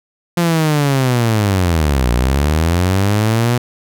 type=linear two-way sweep; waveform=sawtooth; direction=down then up; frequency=174.61 to 58.27 to 123.3 Hz; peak=-8 dBFS; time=0.37-3.58 s; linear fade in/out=5 ms; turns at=2.11 s; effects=none

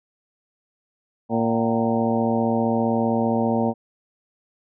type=harmonic tone with a mistuned harmonic; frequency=115.2 Hz; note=A#2; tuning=20 cents flat; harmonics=1 / 2 / 3 / 4 / 5 / 6 / 7 / 8; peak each=-30 / -21 / -30 / -27 / -27 / -32 / -28 / -31 dBFS; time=1.29-3.74 s; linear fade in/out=50 ms; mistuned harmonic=7; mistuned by=-79 cents; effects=none

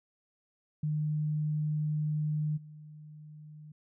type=tone with level steps; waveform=sine; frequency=151.9 Hz; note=D#3; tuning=41 cents flat; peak=-28 / -46 dBFS; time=0.83-3.72 s; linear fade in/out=5 ms; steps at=2.56 s; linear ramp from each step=20 ms; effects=none

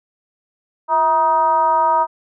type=tone with frequency modulation; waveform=sine; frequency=950 Hz; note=A#5; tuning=33 cents sharp; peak=-12 dBFS; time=0.88-2.07 s; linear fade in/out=50 ms; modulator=301 Hz; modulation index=0.76; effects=none

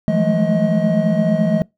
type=tone cluster; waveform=triangle; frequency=164 / 178.3 / 209.7 / 218.6 / 632 Hz; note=E3 / F3 / G#3 / A3 / D#5; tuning=-9 / +36 / +17 / -11 / +27 cents; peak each=-18 dBFS; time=0.08-1.62 s; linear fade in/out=0 ms; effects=noise-tail reverb RT60 0.2 s tail -25 dB re dry

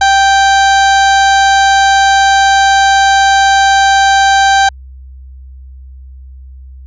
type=tone; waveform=30% pulse; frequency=784 Hz; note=G5; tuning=in tune; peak=-3 dBFS; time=0.01-4.69 s; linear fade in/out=5 ms; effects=added 65 Hz sine -29 dBFS peak until 6.86 s + resampled to 16000 Hz

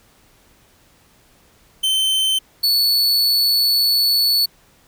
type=tone pair in turn; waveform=45% pulse; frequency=3088 / 4437 Hz; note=G7 / C#8; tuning=-27 / +1 cents; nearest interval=tritone; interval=628 cents; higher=second; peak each=-15 / -13 dBFS; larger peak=second; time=1.83-2.39 / 2.63-4.46 s; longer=second; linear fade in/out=10 ms; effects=pink hiss -54 dBFS RMS until 4.87 s

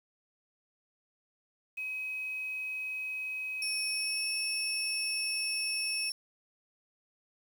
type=tone with pitch glide; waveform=sine; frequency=2537 to 2578 Hz; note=D#7 to E7; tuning=+33 to -39 cents; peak=-34 dBFS; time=1.77-6.1 s; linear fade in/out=10 ms; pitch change=+28 cents; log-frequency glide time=3.9-4.27 s
type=tone; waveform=30% pulse; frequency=5430 Hz; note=F8; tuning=50 cents flat; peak=-29 dBFS; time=3.62-6.12 s; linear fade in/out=2 ms
effects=9-bit

